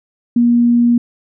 sine tone, 238.3 Hz, A#3, 38 cents sharp, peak -8 dBFS, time 0.36-0.98 s, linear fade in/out 5 ms, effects none

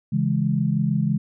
sine chord, C# minor, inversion none, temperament equal, 138.59 / 164.81 / 207.7 Hz, C#3 / E3 / G#3, 0 / 0 / 0 cents, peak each -23 dBFS, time 0.12-1.18 s, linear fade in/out 10 ms, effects none

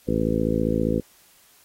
harmonic tone, 55 Hz, A1, in tune, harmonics 1 / 2 / 3 / 4 / 5 / 6 / 7 / 8 / 9, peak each -31 / -30 / -28 / -26 / -27 / -30 / -30 / -31 / -28 dBFS, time 0.07-1.01 s, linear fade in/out 20 ms, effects white hiss -56 dBFS RMS until 1.64 s + AAC 48 kbps

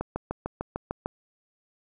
click train, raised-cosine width 1 ms, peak -15 dBFS, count 8, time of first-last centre 0.01-1.059 s, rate 6.67 Hz, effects none

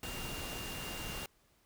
sine tone in noise, 2794 Hz, F7, in tune, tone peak -46 dBFS, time 0.03-1.26 s, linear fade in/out 2 ms, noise pink, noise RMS -42 dBFS, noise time 0.03-1.26 s, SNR -7 dB, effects pink hiss -70 dBFS RMS until 1.65 s

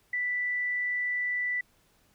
sine tone, 1975.5 Hz, B6, in tune, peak -27 dBFS, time 0.13-1.61 s, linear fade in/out 5 ms, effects pink hiss -66 dBFS RMS until 2.14 s

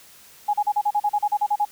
sine tone bursts, 830.6 Hz, G#5, in tune, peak -17 dBFS, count 13, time 0.48-1.652 s, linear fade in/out 10 ms, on 56 ms, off 37 ms, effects white hiss -49 dBFS RMS until 1.71 s

